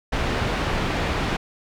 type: low-pass noise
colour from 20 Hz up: pink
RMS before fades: -24 dBFS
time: 0.12-1.37 s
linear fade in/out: 10 ms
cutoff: 3000 Hz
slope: 12 dB/octave
effects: none